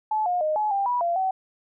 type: tone with pitch steps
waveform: sine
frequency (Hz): 862 / 715 / 617 / 850 / 793 / 978 / 687 / 759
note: A5 / F5 / D#5 / G#5 / G5 / B5 / F5 / F#5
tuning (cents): -36 / +41 / -15 / +40 / +20 / -17 / -29 / +44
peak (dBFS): -21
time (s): 0.11-1.31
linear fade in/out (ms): 5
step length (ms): 150
effects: none